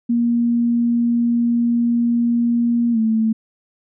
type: tone with pitch glide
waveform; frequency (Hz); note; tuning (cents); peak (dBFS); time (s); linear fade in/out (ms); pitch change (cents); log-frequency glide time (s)
sine; 236.3 to 221.8; A#3 to A3; +24 to +14; -14; 0.09-3.33; 10; -110; 2.92-2.98
effects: none